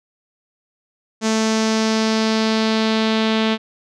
sawtooth tone with low-pass filter sweep, 220.5 Hz, A3, 4 cents sharp, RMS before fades -18 dBFS, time 1.21-3.58 s, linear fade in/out 50 ms, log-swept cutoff 6500 to 3500 Hz, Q 2.5, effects none

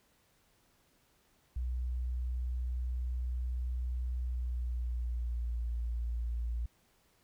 sine tone with pitch glide, 61.74 to 58.34 Hz, B1 to A#1, 0 to +2 cents, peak -32 dBFS, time 1.56-6.66 s, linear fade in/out 5 ms, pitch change -98 cents, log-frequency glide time 4.23-5.66 s, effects pink hiss -70 dBFS RMS until 7.23 s

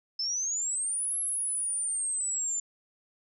sine exponential two-way sweep, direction up then down, 5200 to 11160 to 7130 Hz, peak -28 dBFS, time 0.19-2.6 s, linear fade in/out 5 ms, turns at 1.18 s, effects none

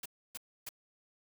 white noise bursts, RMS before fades -42 dBFS, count 3, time 0.03-0.691 s, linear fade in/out 5 ms, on 27 ms, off 290 ms, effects none

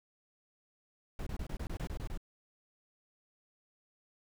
brown noise bursts, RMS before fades -38 dBFS, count 10, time 1.19-2.175 s, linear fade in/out 2 ms, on 76 ms, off 25 ms, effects none

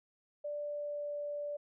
sine tone with pitch glide, 587.3 to 583.9 Hz, D5 to D5, 0 to -10 cents, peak -36 dBFS, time 0.44-1.57 s, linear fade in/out 10 ms, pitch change -10 cents, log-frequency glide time 0.58-1.16 s, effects none

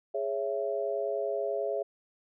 sine chord, C# minor, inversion second, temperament just, 415.8 / 554.4 / 665.2 Hz, G#4 / C#5 / E5, +2 / 0 / +16 cents, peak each -33 dBFS, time 0.14-1.83 s, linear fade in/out 10 ms, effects none

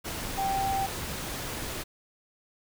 sine tone in noise, 780 Hz, G5, 9 cents flat, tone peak -26 dBFS, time 0.37-0.87 s, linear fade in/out 20 ms, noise pink, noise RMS -35 dBFS, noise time 0.04-1.84 s, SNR +6 dB, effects none

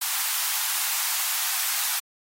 white high-pass noise, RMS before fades -26 dBFS, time 0.01-2 s, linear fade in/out 10 ms, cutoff 760 Hz, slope 48 dB/octave, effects AAC 48 kbps

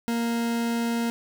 40% pulse tone, 233.1 Hz, A#3, in tune, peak -23 dBFS, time 0.08-1.1 s, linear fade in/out 0 ms, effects 9-bit

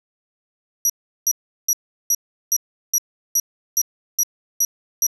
35% pulse tone bursts, 5800 Hz, F#8, 35 cents flat, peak -12 dBFS, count 11, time 0.85-5.067 s, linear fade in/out 2 ms, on 47 ms, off 370 ms, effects none

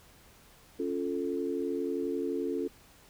sine chord, Db augmented, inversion none, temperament equal, 277.2 / 349.2 / 440 Hz, Db4 / F4 / A4, 0 / 0 / 0 cents, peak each -34 dBFS, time 0.79-2.68 s, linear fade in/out 10 ms, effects pink hiss -58 dBFS RMS until 3.09 s

